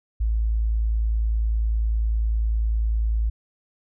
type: tone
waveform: sine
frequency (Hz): 55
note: A1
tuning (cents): 0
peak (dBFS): -19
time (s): 0.2-3.3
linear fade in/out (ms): 10
effects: none